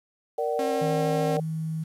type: chord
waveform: sine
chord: Bb augmented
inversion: none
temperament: equal with one note detuned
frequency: 466.2 / 587.3 / 758.2 Hz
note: Bb4 / D5 / F#5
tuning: 0 / 0 / +42 cents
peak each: -27 / -29 / -30 dBFS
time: 0.38-1.4 s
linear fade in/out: 5 ms
type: tone with vibrato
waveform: sawtooth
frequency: 269.4 Hz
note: C#4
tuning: 49 cents flat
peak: -26 dBFS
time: 0.59-1.37 s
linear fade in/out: 2 ms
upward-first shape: sine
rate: 13 Hz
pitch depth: 13 cents each way
type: tone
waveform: sine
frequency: 159.3 Hz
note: D#3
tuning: 41 cents sharp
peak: -27 dBFS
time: 0.81-1.84 s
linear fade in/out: 10 ms
effects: resampled to 32000 Hz + 9-bit